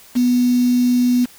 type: tone with quantisation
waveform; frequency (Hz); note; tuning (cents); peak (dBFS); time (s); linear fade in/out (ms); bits
sine; 246.5; B3; -3; -12; 0.15-1.26; 20; 5
effects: white hiss -45 dBFS RMS until 1.38 s